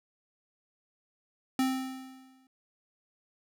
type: tone with exponential decay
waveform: square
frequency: 261.6 Hz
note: C4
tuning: in tune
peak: -24 dBFS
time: 1.59-2.47 s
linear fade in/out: 2 ms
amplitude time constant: 190 ms
effects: none